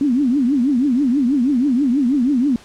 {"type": "tone with vibrato", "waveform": "sine", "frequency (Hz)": 263.3, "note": "C4", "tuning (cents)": 11, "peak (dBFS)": -13, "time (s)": [0.01, 2.56], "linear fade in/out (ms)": 2, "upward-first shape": "triangle", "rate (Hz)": 6.2, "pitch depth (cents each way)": 250, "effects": ["pink hiss -44 dBFS RMS until 2.64 s", "low-pass 8000 Hz 12 dB/octave"]}